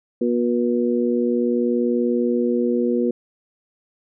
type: harmonic tone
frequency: 120.5 Hz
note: B2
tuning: 42 cents flat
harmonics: 2 / 3 / 4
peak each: -20 / -22 / -23 dBFS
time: 0.21-3.11 s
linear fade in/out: 5 ms
effects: none